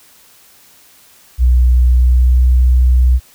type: tone with pitch glide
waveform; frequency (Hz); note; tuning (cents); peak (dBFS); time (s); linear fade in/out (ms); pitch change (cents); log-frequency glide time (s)
sine; 61.74 to 62.67; B1 to B1; 0 to +26; -5; 1.38-3.2; 50; +26; 1.9-2.45
effects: tanh soft clip ceiling -3 dBFS + white hiss -46 dBFS RMS until 3.34 s